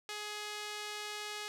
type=tone with band-pass filter; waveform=sawtooth; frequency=419.2 Hz; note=G#4; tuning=16 cents sharp; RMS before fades=-42 dBFS; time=0.09-1.48 s; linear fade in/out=0 ms; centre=4000 Hz; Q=0.68; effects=none